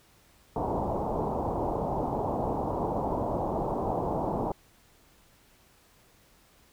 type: low-pass noise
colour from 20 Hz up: white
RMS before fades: -30 dBFS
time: 0.56-4.52 s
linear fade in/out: 2 ms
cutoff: 940 Hz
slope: 48 dB/octave
effects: pink hiss -61 dBFS RMS until 6.72 s